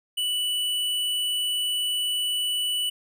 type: tone with tanh clipping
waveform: sine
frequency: 2964 Hz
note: F#7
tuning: 2 cents sharp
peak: -25 dBFS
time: 0.17-2.9 s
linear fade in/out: 10 ms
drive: 16 dB
effects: none